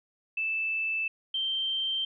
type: tone pair in turn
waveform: sine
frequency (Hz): 2637 / 3136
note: E7 / G7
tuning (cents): 0 / 0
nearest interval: minor third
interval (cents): 300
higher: second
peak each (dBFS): -27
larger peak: neither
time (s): 0.37-1.08 / 1.34-2.05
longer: neither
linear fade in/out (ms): 5
effects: none